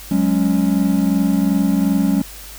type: chord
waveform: triangle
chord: F# suspended second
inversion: none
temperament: equal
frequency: 185 / 207.7 / 277.2 Hz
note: F#3 / G#3 / C#4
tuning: 0 / 0 / 0 cents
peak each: -16 dBFS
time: 0.11-2.22 s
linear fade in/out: 5 ms
effects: added 50 Hz sine -38 dBFS peak until 2.58 s + white hiss -37 dBFS RMS until 2.58 s